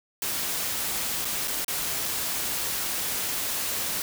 white noise with dropouts, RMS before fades -29 dBFS, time 0.22-4.02 s, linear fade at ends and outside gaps 1 ms, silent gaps 1.247-1.252 / 1.475-1.479 / 1.646-1.681 s, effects none

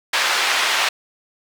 white band-pass noise, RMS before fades -19 dBFS, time 0.13-0.89 s, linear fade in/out 5 ms, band 760 to 3300 Hz, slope 12 dB/octave, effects none

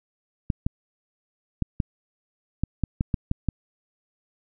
clicks, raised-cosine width 5 ms, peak -10 dBFS, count 10, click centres 0.502 / 0.665 / 1.623 / 1.802 / 2.636 / 2.837 / 3.009 / 3.142 / 3.314 / 3.487 s, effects none

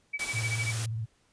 sine tone with tremolo, 2290 Hz, D7, 44 cents flat, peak -28 dBFS, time 0.13-0.73 s, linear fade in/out 10 ms, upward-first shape sine, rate 13 Hz, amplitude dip 95%
white noise, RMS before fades -35 dBFS, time 0.19-0.86 s, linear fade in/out 5 ms
sine tone with vibrato, 112.2 Hz, A2, 34 cents sharp, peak -30 dBFS, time 0.33-1.06 s, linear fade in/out 20 ms, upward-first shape triangle, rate 17 Hz, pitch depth 97 cents each way
effects pink hiss -68 dBFS RMS until 1.32 s + resampled to 22050 Hz

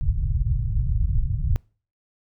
pink low-pass noise, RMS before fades -22 dBFS, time 0.01-1.56 s, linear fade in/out 0 ms, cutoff 140 Hz, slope 48 dB/octave, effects noise-tail reverb RT60 0.4 s tail -25 dB re dry

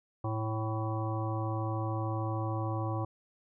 harmonic tone with a mistuned harmonic, 110 Hz, A2, in tune, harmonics 1 / 3 / 5 / 7 / 9 / 10, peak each -32 / -38 / -41 / -41 / -42 / -43 dBFS, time 0.24-3.05 s, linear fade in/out 5 ms, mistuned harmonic 10, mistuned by +44 cents, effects none

